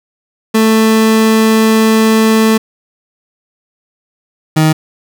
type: tone pair in turn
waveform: 30% pulse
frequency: 220.9 / 156.52 Hz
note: A3 / D#3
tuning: +7 / +11 cents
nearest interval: tritone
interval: 596 cents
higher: first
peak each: -4 dBFS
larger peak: neither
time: 0.54-2.58 / 4.56-4.73 s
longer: first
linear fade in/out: 10 ms
effects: none